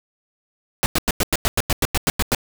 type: noise bursts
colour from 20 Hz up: pink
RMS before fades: -18 dBFS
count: 13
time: 0.83-2.348 s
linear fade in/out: 0 ms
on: 30 ms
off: 94 ms
effects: none